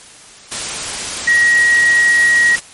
sine tone in noise, 1900 Hz, A#6, 33 cents sharp, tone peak -8 dBFS, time 1.27-2.56 s, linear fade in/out 10 ms, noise white, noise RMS -22 dBFS, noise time 0.51-2.6 s, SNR +11 dB, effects white hiss -39 dBFS RMS until 2.73 s + MP3 48 kbps

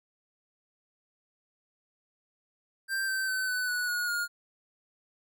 square tone with pitch steps, 1576 / 1549.8 / 1524.1 / 1498.8 / 1473.9 / 1449.4 / 1425.3 Hz, G6 / G6 / G6 / F#6 / F#6 / F#6 / F6, +9 / -20 / -49 / +22 / -7 / -36 / +35 cents, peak -29 dBFS, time 2.88-4.28 s, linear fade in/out 50 ms, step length 200 ms, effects none

